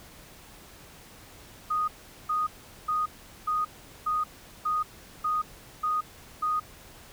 sine tone bursts, 1240 Hz, D#6, 6 cents flat, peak -24 dBFS, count 9, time 1.7-6.6 s, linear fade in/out 10 ms, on 180 ms, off 410 ms, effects pink hiss -50 dBFS RMS until 7.12 s

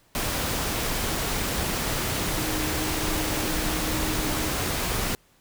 sine tone in noise, 311.1 Hz, D#4, in tune, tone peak -32 dBFS, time 2.38-4.52 s, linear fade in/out 0 ms, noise pink, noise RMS -27 dBFS, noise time 0.15-5.15 s, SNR -8 dB, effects pink hiss -61 dBFS RMS until 5.4 s

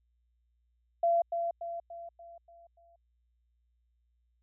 sine tone with echo, 681 Hz, F5, 44 cents flat, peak -23 dBFS, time 1.03-1.22 s, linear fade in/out 5 ms, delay 290 ms, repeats 6, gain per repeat -6 dB, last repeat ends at 2.96 s, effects added 59 Hz sine -70 dBFS peak until 4.42 s

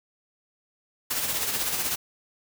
white noise with tremolo, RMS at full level -26 dBFS, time 1.1-1.96 s, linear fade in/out 10 ms, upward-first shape sine, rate 16 Hz, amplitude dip 45%, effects none

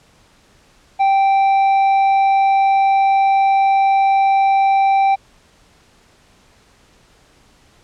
sine tone with tanh clipping, 782 Hz, G5, 4 cents flat, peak -12 dBFS, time 0.99-5.16 s, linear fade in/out 20 ms, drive 6 dB, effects pink hiss -52 dBFS RMS until 7.83 s + low-pass 8000 Hz 12 dB/octave

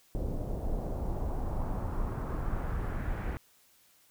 brown noise with low-pass filter sweep, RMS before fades -33 dBFS, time 0.15-3.37 s, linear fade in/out 0 ms, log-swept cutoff 530 to 1900 Hz, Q 1.8, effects white hiss -64 dBFS RMS until 4.1 s

